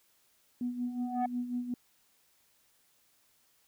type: tone with tremolo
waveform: sine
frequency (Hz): 245.1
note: B3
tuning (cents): -13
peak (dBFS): -29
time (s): 0.61-1.74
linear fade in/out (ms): 2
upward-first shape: sine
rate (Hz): 5.5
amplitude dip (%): 65
type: tone with exponential growth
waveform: sine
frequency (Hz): 744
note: F#5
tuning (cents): +9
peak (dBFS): -24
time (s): 0.85-1.26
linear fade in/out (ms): 5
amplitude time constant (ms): 89
effects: tanh soft clip ceiling -24 dBFS + white hiss -69 dBFS RMS until 3.67 s